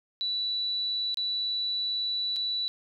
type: tone with dropouts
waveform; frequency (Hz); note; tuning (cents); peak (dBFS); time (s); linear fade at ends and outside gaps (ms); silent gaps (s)
sine; 3951; B7; 0; -27; 0.21-2.68; 0; 1.144-1.172 / 2.361-2.365
effects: none